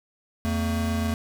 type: tone pair together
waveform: square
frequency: 84.5 / 225.6 Hz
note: E2 / A3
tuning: +43 / +44 cents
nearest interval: octave + perfect fourth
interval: 1701 cents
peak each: -27 / -27 dBFS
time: 0.45-1.14 s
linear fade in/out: 0 ms
effects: none

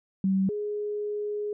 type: tone pair in turn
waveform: sine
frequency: 191.9 / 416.6 Hz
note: G3 / G#4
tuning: -37 / +5 cents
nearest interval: octave + minor second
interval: 1342 cents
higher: second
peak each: -21 / -28 dBFS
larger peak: first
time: 0.24-0.49 / 0.49-1.53 s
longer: second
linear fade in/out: 2 ms
effects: none

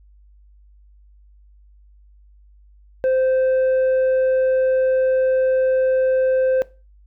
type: tone with tanh clipping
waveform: sine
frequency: 520 Hz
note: C5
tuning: 11 cents flat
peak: -16 dBFS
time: 3.04-6.62 s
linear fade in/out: 0 ms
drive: 4 dB
effects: noise-tail reverb RT60 0.3 s tail -19 dB re dry + added 50 Hz sine -47 dBFS peak until 7.06 s

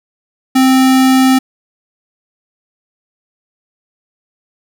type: tone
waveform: square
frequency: 261.6 Hz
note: C4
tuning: in tune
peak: -7 dBFS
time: 0.55-1.39 s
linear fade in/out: 10 ms
effects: none

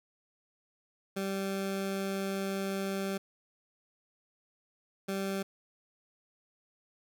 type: tone bursts at uneven times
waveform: 20% pulse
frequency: 194.7 Hz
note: G3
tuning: 12 cents flat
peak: -27 dBFS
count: 2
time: 1.16-3.18 / 5.08-5.43 s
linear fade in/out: 10 ms
effects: none

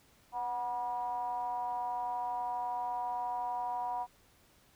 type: ring-modulated tone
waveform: triangle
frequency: 115.9 Hz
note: A#2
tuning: 10 cents flat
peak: -28 dBFS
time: 0.32-4.07 s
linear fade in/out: 50 ms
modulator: 852 Hz
effects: pink hiss -65 dBFS RMS until 4.75 s

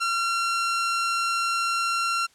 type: tone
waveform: sawtooth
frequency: 1368 Hz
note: F6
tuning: 36 cents flat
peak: -19 dBFS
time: 0-2.27 s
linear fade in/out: 20 ms
effects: white hiss -59 dBFS RMS until 2.34 s + low-pass 8000 Hz 12 dB/octave

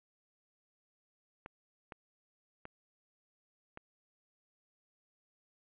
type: clicks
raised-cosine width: 0.5 ms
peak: -30 dBFS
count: 4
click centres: 1.461 / 1.922 / 2.654 / 3.774 s
effects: resampled to 8000 Hz + 12-bit

